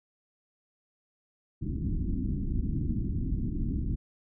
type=low-pass noise; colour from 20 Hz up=pink; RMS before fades=-30 dBFS; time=1.61-3.96 s; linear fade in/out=20 ms; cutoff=310 Hz; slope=48 dB/octave; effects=none